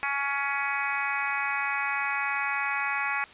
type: harmonic tone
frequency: 279.8 Hz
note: C#4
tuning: 16 cents sharp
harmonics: 3 / 4 / 5 / 6 / 7 / 8 / 9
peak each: -34 / -34 / -34 / -34 / -34 / -34 / -34 dBFS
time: 0.03-3.24 s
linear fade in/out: 0 ms
effects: white hiss -49 dBFS RMS until 3.33 s + resampled to 8000 Hz